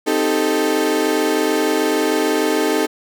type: chord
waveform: 35% pulse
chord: A half-diminished seventh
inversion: first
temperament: equal with one note detuned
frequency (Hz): 261.6 / 311.1 / 393.4 / 440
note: C4 / Eb4 / G4 / A4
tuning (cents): 0 / 0 / +6 / 0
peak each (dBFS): -23 / -18 / -21 / -18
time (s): 0.06-2.87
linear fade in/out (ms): 20
effects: none